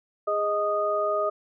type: tone cluster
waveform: sine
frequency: 413.1 / 625 / 1238 Hz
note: G#4 / D#5 / D#6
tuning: -9 / +8 / -9 cents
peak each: -30 / -25 / -27 dBFS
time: 0.27-1.3 s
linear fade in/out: 10 ms
effects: none

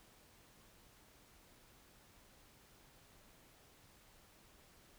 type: silence
effects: pink hiss -65 dBFS RMS until 4.98 s

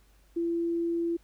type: tone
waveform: sine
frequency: 338 Hz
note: E4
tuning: 43 cents sharp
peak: -26 dBFS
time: 0.36-1.17 s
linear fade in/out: 10 ms
effects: added 50 Hz sine -59 dBFS peak until 1.23 s + pink hiss -66 dBFS RMS until 1.23 s

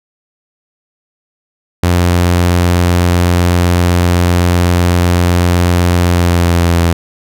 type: tone with pitch glide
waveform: sawtooth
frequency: 87.9 to 85.15 Hz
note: F2 to F2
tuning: +12 to -43 cents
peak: -4 dBFS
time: 1.83-6.93 s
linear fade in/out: 5 ms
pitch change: -55 cents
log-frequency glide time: 6.03-6.81 s
effects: none

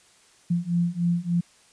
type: beating tone pair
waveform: sine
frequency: 170.9 / 174.3 Hz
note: F3 / F3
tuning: -37 / -3 cents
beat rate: 3.4 Hz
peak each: -25 / -24 dBFS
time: 0.5-1.41 s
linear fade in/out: 10 ms
effects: white hiss -57 dBFS RMS until 1.72 s + resampled to 22050 Hz

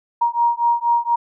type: beating tone pair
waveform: sine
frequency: 941 / 945.2 Hz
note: A#5 / A#5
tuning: +16 / +24 cents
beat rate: 4.2 Hz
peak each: -18 dBFS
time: 0.21-1.16 s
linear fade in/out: 10 ms
effects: none

